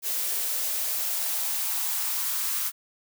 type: noise with high-pass filter sweep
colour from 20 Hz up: blue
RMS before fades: -28 dBFS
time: 0.02-2.72 s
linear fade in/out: 50 ms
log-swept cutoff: 410 to 1200 Hz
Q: 2.6
effects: none